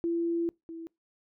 sine tone pair in turn, 337.7 / 329.6 Hz, E4 / E4, +42 / 0 cents, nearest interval unison, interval 42 cents, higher first, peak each -26 / -38 dBFS, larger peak first, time 0.04-0.49 / 0.69-0.87 s, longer first, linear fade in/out 0 ms, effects noise-tail reverb RT60 0.2 s tail -25 dB re dry

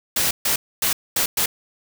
white noise bursts at uneven times, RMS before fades -20 dBFS, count 5, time 0.16-0.31 / 0.45-0.56 / 0.82-0.93 / 1.16-1.26 / 1.37-1.46 s, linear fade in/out 5 ms, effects none

